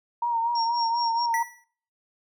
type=tone with vibrato; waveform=sine; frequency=932.3 Hz; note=A#5; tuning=in tune; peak=-22 dBFS; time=0.22-1.43 s; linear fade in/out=5 ms; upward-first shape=sine; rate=4.2 Hz; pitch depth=41 cents each way
type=tone with tremolo; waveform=sine; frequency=5540 Hz; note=F8; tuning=15 cents flat; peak=-28 dBFS; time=0.55-1.26 s; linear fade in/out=5 ms; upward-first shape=sine; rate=4.7 Hz; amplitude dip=90%
type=tone with exponential decay; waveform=square; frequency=1953 Hz; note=B6; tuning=20 cents flat; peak=-25 dBFS; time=1.34-1.64 s; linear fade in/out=1 ms; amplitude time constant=65 ms
effects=noise-tail reverb RT60 0.5 s tail -20 dB re dry